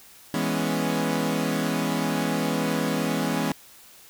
sawtooth chord, C# minor seventh, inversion first, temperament equal, 164.81 / 207.7 / 246.9 / 277.2 Hz, E3 / G#3 / B3 / C#4, 0 / 0 / 0 / 0 cents, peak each -25 dBFS, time 0.34-3.52 s, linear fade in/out 2 ms, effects white hiss -50 dBFS RMS until 4.09 s

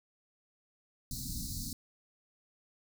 pink band-stop noise, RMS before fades -39 dBFS, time 1.11-1.73 s, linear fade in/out 2 ms, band 290 to 4000 Hz, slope 96 dB/octave, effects none

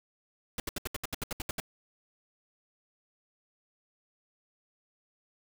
pink noise bursts, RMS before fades -34 dBFS, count 12, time 0.58-1.601 s, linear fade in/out 2 ms, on 20 ms, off 71 ms, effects none

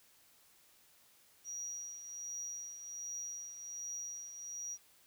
sine tone with tremolo, 5760 Hz, F#8, 47 cents flat, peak -38 dBFS, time 1.44-4.78 s, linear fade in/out 50 ms, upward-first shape triangle, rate 1.3 Hz, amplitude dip 65%, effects tanh soft clip ceiling -35 dBFS + white hiss -66 dBFS RMS until 5.06 s

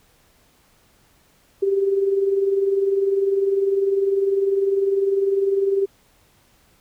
sine tone with tremolo, 393.1 Hz, G4, 5 cents sharp, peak -14 dBFS, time 1.62-5.86 s, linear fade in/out 10 ms, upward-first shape sine, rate 20 Hz, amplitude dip 55%, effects pink hiss -58 dBFS RMS until 6.8 s

